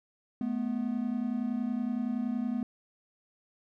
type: tone pair together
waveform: triangle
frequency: 215.6 / 246.3 Hz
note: A3 / B3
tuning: -35 / -5 cents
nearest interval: major second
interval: 230 cents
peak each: -31 / -29 dBFS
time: 0.41-2.63 s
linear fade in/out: 2 ms
effects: none